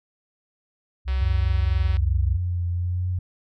sine tone, 65.41 Hz, C2, in tune, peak -20 dBFS, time 1.05-2.39 s, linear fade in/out 50 ms
click train, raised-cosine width 0.3 ms, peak -24 dBFS, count 169, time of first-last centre 1.08-1.969 s, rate 189 Hz
sine tone with vibrato, 89 Hz, F2, 33 cents sharp, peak -22 dBFS, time 1.21-3.19 s, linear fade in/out 5 ms, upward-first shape triangle, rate 1.2 Hz, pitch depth 41 cents each way
effects none

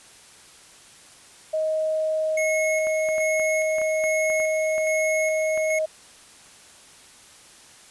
sine tone, 628 Hz, D#5, 16 cents sharp, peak -21 dBFS, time 1.53-5.86 s, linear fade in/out 10 ms
square tone with tremolo, 2178 Hz, C#7, 31 cents flat, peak -25 dBFS, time 2.37-5.79 s, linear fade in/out 5 ms, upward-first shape square, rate 1.2 Hz, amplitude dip 40%
clicks, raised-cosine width 0.5 ms, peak -23 dBFS, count 11, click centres 2.87 / 3.088 / 3.182 / 3.397 / 3.784 / 3.816 / 4.04 / 4.301 / 4.401 / 4.781 / 5.576 s
effects white hiss -49 dBFS RMS until 7.9 s + resampled to 24000 Hz

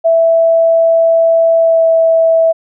sine tone with pitch glide, 660 to 654.7 Hz, E5 to E5, +2 to -12 cents, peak -6 dBFS, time 0.04-2.53 s, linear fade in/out 20 ms, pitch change -14 cents, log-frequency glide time 1.58-1.85 s, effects none

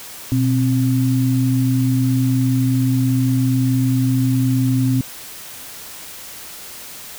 sine tone pair together, 123.47 / 262.6 Hz, B2 / C4, 0 / +6 cents, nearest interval octave + minor second, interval 1306 cents, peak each -16 / -17 dBFS, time 0.32-5.01 s, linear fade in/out 0 ms, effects white hiss -35 dBFS RMS until 7.18 s

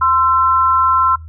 sine tone pair together, 1039 / 1339.3 Hz, C6 / E6, -12 / +27 cents, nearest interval major third, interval 439 cents, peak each -13 dBFS, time 0.01-1.16 s, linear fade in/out 10 ms, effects noise-tail reverb RT60 0.2 s tail -23 dB re dry + added 80 Hz sine -30 dBFS peak until 1.28 s

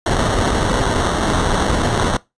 pink noise with sample-and-hold, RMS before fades -17 dBFS, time 0.06-2.17 s, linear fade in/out 5 ms, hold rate 2450 Hz, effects noise-tail reverb RT60 0.2 s tail -20 dB re dry + resampled to 22050 Hz

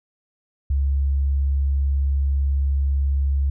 sine tone, 69.1 Hz, C#2, 5 cents flat, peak -17 dBFS, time 0.7-3.5 s, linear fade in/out 5 ms, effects none

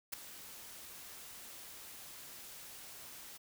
white noise with ADSR envelope, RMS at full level -36 dBFS, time 0.12-3.38 s, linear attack 16 ms, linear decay 4 ms, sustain -15 dB, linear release 17 ms, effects none

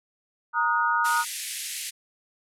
sine chord, D# minor, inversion second, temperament equal with one note detuned, 932.3 / 1244.5 / 1448.7 Hz, A#5 / D#6 / F#6, 0 / 0 / -37 cents, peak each -25 dBFS, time 0.53-1.25 s, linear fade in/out 50 ms
white band-pass noise, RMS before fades -34 dBFS, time 1.04-1.91 s, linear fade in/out 20 ms, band 1800 to 12000 Hz, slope 48 dB/octave
effects none

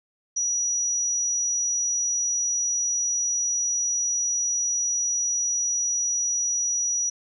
sine tone, 5830 Hz, F#8, 26 cents flat, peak -22 dBFS, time 0.36-7.1 s, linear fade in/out 10 ms, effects none

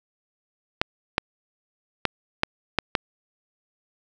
clicks, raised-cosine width 0.3 ms, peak -3 dBFS, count 6, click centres 0.815 / 1.181 / 2.053 / 2.434 / 2.787 / 2.952 s, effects none

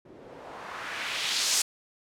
blue noise with low-pass filter sweep, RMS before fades -32 dBFS, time 0.05-1.62 s, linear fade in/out 5 ms, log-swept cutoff 300 to 7300 Hz, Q 1.4, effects none

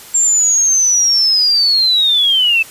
sine linear sweep, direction down, 7430 to 2600 Hz, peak -9 dBFS, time 0.14-2.63 s, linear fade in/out 10 ms, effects white hiss -36 dBFS RMS until 2.7 s + resampled to 32000 Hz

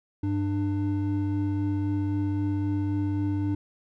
triangle tone pair together, 98 / 297.8 Hz, G2 / D4, 0 / +24 cents, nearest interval octave + perfect fifth, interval 1924 cents, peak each -25 dBFS, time 0.23-3.55 s, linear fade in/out 5 ms, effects none

